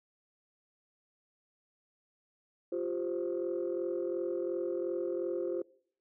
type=chord; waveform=sine; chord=F suspended second; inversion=none; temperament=equal; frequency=349.2 / 392 / 523.3 Hz; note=F4 / G4 / C5; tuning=0 / 0 / 0 cents; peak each=-33 / -37 / -36 dBFS; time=2.72-5.62 s; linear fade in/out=5 ms; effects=noise-tail reverb RT60 0.6 s tail -22 dB re dry + tanh soft clip ceiling -25 dBFS